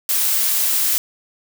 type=noise; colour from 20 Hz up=blue; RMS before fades=-18 dBFS; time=0.09-0.98 s; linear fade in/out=0 ms; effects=none